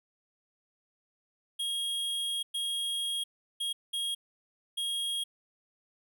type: tone bursts at uneven times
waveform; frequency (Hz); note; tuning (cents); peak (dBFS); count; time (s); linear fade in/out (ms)
square; 3269; G#7; -28; -31; 5; 1.59-2.43 / 2.54-3.24 / 3.6-3.73 / 3.93-4.15 / 4.77-5.24; 10
effects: none